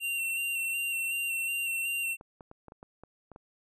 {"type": "tone with vibrato", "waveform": "square", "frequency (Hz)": 2741, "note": "F7", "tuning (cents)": -33, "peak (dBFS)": -30, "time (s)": [0, 2.17], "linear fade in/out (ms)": 50, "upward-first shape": "square", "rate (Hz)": 2.7, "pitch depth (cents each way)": 20}
{"type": "clicks", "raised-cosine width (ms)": 1, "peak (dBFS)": -33, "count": 9, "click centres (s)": [2.211, 2.408, 2.514, 2.683, 2.721, 2.829, 3.036, 3.317, 3.361]}
{"effects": []}